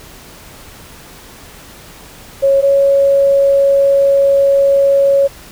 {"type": "tone pair in turn", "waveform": "sine", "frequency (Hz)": [549, 554.4], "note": ["C#5", "C#5"], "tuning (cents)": [-17, 0], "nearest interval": "unison", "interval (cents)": 17, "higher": "second", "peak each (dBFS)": -7, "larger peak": "neither", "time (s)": [[2.42, 2.62], [2.62, 5.28]], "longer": "second", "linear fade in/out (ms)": 20, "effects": ["pink hiss -37 dBFS RMS until 5.51 s"]}